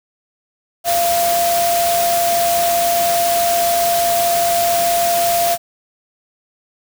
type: tone in noise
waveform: sine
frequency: 689 Hz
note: F5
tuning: 24 cents flat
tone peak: -14 dBFS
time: 0.84-5.58 s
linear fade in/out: 50 ms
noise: white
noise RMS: -21 dBFS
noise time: 0.84-5.58 s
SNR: +4 dB
effects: none